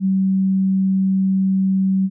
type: tone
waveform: sine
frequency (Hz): 191.2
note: G3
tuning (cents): -43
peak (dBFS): -14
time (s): 0-2.1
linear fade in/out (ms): 50
effects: none